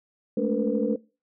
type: tone cluster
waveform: sine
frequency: 211 / 223.9 / 286.5 / 461.8 / 501 Hz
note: G#3 / A3 / D4 / A#4 / B4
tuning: +28 / +30 / -43 / -16 / +25 cents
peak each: -28 dBFS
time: 0.37-0.96 s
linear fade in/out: 5 ms
effects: noise-tail reverb RT60 0.3 s tail -20 dB re dry + tanh soft clip ceiling -10 dBFS